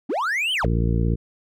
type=linear two-way sweep; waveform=triangle; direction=up then down; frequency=203.4 to 3169 to 244.4 Hz; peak=-19 dBFS; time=0.09-0.66 s; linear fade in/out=10 ms; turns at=0.53 s
type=harmonic tone; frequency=57.3 Hz; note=A#1; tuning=29 cents flat; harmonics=1 / 2 / 3 / 4 / 5 / 6 / 7 / 8; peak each=-21 / -23 / -25 / -31 / -33 / -33 / -38 / -33 dBFS; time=0.63-1.16 s; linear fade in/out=20 ms
effects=none